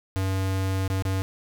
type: tone with dropouts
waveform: square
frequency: 95.4 Hz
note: G2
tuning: 47 cents flat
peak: -24 dBFS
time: 0.16-1.22 s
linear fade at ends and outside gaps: 0 ms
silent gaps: 0.878-0.901 / 1.023-1.052 s
effects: none